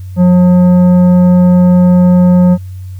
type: tone with tanh clipping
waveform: sine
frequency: 179.5 Hz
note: F3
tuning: 48 cents sharp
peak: -5 dBFS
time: 0.16-2.58 s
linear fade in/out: 50 ms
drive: 10 dB
effects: added 93 Hz sine -22 dBFS peak until 2.99 s + white hiss -49 dBFS RMS until 2.99 s